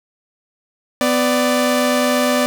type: tone pair together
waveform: sawtooth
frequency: 250 / 588.5 Hz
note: B3 / D5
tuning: +21 / +3 cents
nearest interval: octave + minor third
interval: 1482 cents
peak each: -13 dBFS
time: 1.01-2.46 s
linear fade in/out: 0 ms
effects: none